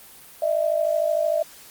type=tone pair together; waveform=sine; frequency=606.1 / 659.3 Hz; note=D#5 / E5; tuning=-46 / 0 cents; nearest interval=minor second; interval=146 cents; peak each=-22 dBFS; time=0.42-1.43 s; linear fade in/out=5 ms; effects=white hiss -46 dBFS RMS until 1.7 s + Opus 32 kbps